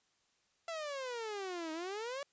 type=exponential two-way sweep; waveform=sawtooth; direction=down then up; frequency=678 to 311.1 to 578 Hz; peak=-35 dBFS; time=0.68-2.23 s; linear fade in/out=2 ms; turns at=1.72 s; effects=white hiss -75 dBFS RMS until 2.32 s + resampled to 16000 Hz